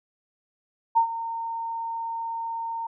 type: tone with ADSR envelope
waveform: sine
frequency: 916 Hz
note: A#5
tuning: 31 cents flat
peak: -14 dBFS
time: 0.95-2.87 s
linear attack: 22 ms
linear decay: 93 ms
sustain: -14 dB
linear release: 7 ms
effects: none